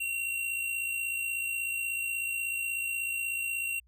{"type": "tone with amplitude modulation", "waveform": "square", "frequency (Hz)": 2744, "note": "F7", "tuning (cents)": -31, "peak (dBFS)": -29, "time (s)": [0, 3.8], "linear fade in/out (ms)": 10, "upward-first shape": "sine", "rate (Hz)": 56.4, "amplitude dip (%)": 45, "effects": ["added 60 Hz sine -60 dBFS peak until 3.87 s"]}